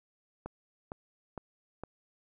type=click train; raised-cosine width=1 ms; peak=-25 dBFS; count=4; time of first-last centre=0.46-1.836 s; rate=2.18 Hz; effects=none